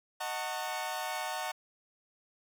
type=chord; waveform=sawtooth; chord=D# half-diminished seventh; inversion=none; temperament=equal with one note detuned; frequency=622.3 / 740 / 901.1 / 1108.7 Hz; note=D#5 / F#5 / A5 / C#6; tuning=0 / 0 / +41 / 0 cents; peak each=-38 / -34 / -35 / -39 dBFS; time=0.2-1.52 s; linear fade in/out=10 ms; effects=none